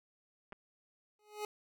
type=clicks; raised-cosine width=0.5 ms; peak=-33 dBFS; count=2; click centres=0.523 / 0.528 s
type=tone with exponential growth; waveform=25% pulse; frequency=420.2 Hz; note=G#4; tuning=20 cents sharp; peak=-31 dBFS; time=1.19-1.45 s; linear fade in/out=2 ms; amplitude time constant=55 ms
effects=none